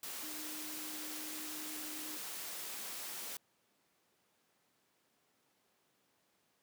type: tone in noise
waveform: sine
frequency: 307.2 Hz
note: D#4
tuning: 22 cents flat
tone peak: -49 dBFS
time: 0.23-2.17 s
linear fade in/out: 2 ms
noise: white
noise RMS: -44 dBFS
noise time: 0.03-3.37 s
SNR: -8 dB
effects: pink hiss -75 dBFS RMS until 6.62 s + high-pass 200 Hz 12 dB/octave